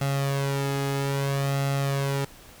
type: tone with flanger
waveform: sawtooth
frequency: 138.59 Hz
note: C#3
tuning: in tune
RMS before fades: -26 dBFS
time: 0.01-2.25 s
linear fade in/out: 5 ms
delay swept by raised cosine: 1.5 to 2.39 ms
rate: 0.61 Hz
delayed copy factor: +0.65
effects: pink hiss -49 dBFS RMS until 2.6 s